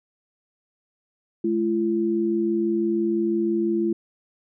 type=tone pair together; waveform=sine; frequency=213.7 / 339.7 Hz; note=G#3 / F4; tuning=+50 / -48 cents; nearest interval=minor sixth; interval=802 cents; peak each=-25 / -21 dBFS; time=1.44-3.93 s; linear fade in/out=5 ms; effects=none